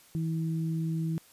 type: tone pair together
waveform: sine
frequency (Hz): 161.9 / 323.8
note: E3 / E4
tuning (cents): -31 / -31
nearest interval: octave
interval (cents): 1200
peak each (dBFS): -28 / -38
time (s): 0.15-1.18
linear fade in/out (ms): 0
effects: white hiss -58 dBFS RMS until 1.32 s + resampled to 32000 Hz